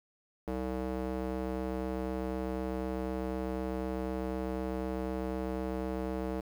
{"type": "tone with band-pass filter", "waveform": "square", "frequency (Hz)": 64, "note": "C2", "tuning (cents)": -38, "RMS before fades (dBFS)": -35, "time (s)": [0.47, 6.41], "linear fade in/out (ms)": 10, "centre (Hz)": 440, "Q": 1.1, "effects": ["9-bit"]}